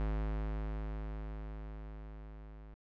square tone with level ramp, 52.7 Hz, G#1, 26 cents sharp, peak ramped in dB -32 to -50 dBFS, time 0-2.74 s, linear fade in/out 0 ms, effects low-pass 2000 Hz 12 dB/octave

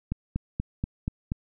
click train, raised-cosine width 5 ms, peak -15 dBFS, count 6, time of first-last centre 0.12-1.319 s, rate 4.17 Hz, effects none

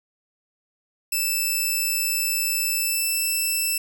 5% pulse tone with pitch glide, 2637 to 2655 Hz, E7 to E7, 0 to +12 cents, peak -13 dBFS, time 1.12-3.78 s, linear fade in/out 5 ms, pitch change +12 cents, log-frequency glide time 2.73-3.24 s, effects none

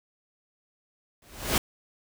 pink noise with exponential growth, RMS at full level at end -20 dBFS, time 1.22-1.58 s, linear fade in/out 2 ms, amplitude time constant 77 ms, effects none

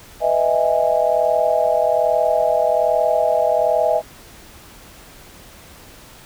sine chord, E major seventh, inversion second, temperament just, 494.4 / 618.1 / 659.3 / 824.1 Hz, B4 / D#5 / E5 / G#5, +2 / -12 / 0 / -14 cents, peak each -23 / -18 / -18 / -22 dBFS, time 0.2-4.02 s, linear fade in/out 50 ms, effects pink hiss -43 dBFS RMS until 6.25 s

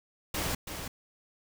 pink noise with echo, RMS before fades -32 dBFS, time 0.34-0.55 s, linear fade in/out 5 ms, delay 330 ms, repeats 1, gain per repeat -7 dB, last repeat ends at 0.88 s, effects none

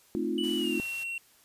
sine chord, F dominant seventh, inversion first, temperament equal, 220 / 261.6 / 311.1 / 349.2 Hz, A3 / C4 / Eb4 / F4, 0 / 0 / 0 / 0 cents, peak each -34 / -34 / -33 / -32 dBFS, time 0.15-0.8 s, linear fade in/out 0 ms
triangle tone with pitch glide, 2960 to 2730 Hz, F#7 to F7, 0 to -40 cents, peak -31 dBFS, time 0.38-1.18 s, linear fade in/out 2 ms, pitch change -140 cents, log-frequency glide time 0.57-0.76 s
white band-stop noise, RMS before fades -46 dBFS, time 0.43-1.04 s, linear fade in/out 10 ms, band 190 to 500 Hz, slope 96 dB/octave
effects white hiss -61 dBFS RMS until 1.44 s + resampled to 32000 Hz

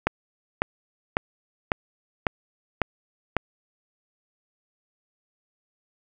click train, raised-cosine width 0.5 ms, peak -5 dBFS, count 7, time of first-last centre 0.07-3.367 s, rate 1.82 Hz, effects none

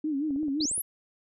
sine tone with vibrato, 291.6 Hz, D4, 12 cents flat, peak -26 dBFS, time 0.04-0.66 s, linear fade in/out 5 ms, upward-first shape sine, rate 5.8 Hz, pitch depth 130 cents each way
clicks, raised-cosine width 2 ms, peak -33 dBFS, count 8, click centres 0.307 / 0.361 / 0.431 / 0.483 / 0.606 / 0.654 / 0.714 / 0.78 s
sine linear sweep, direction up, 3654 to 11840 Hz, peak -27 dBFS, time 0.6-0.82 s, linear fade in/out 10 ms
effects none

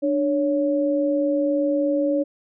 sine tone pair together, 296.1 / 559 Hz, D4 / C#5, +14 / +14 cents, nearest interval major seventh, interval 1100 cents, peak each -21 dBFS, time 0.02-2.24 s, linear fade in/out 20 ms, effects none

